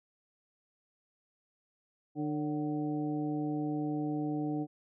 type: harmonic tone with a mistuned harmonic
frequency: 150 Hz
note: D3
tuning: 37 cents sharp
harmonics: 1 / 2 / 3 / 4 / 5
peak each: -38 / -32 / -43 / -48 / -43 dBFS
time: 2.15-4.67 s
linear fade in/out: 50 ms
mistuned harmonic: 4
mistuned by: -95 cents
effects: none